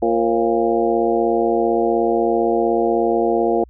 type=harmonic tone with a mistuned harmonic; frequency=115.9 Hz; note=A#2; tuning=10 cents flat; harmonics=2 / 3 / 4 / 5 / 6 / 7; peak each=-25 / -19 / -20 / -24 / -21 / -27 dBFS; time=0.02-3.64 s; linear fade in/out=5 ms; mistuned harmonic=5; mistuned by=-120 cents; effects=added 60 Hz sine -42 dBFS peak until 3.69 s